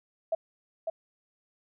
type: tone with echo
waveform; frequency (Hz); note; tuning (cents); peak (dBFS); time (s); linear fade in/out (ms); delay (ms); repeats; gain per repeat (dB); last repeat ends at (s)
sine; 653; E5; -17; -24; 0.32-0.35; 5; 550; 1; -4; 0.9
effects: none